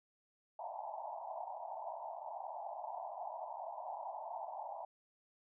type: band-pass noise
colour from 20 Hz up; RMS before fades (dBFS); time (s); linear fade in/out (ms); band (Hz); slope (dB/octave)
pink; -45; 0.59-4.85; 5; 630 to 960; 96
effects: none